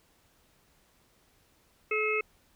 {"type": "harmonic tone", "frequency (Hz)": 430, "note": "A4", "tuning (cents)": -40, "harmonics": [1, 3, 5, 6], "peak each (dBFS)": [-30, -35, -32, -31], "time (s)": [1.91, 2.21], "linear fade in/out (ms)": 5, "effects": ["pink hiss -66 dBFS RMS until 2.55 s"]}